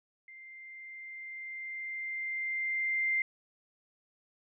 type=tone with level ramp; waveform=sine; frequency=2093 Hz; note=C7; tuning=in tune; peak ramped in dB=-48 to -26 dBFS; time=0.28-3.22 s; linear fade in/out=2 ms; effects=none